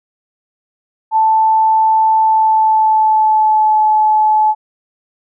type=tone with pitch glide; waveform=sine; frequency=880 to 860.4 Hz; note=A5 to A5; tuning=0 to -39 cents; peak=-8 dBFS; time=1.11-4.55 s; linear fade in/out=50 ms; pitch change=-39 cents; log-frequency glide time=2.2-3.8 s; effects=none